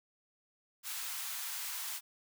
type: high-pass noise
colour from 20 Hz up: white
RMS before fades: -40 dBFS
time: 0.83-2.01 s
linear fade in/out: 50 ms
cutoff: 870 Hz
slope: 24 dB/octave
effects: none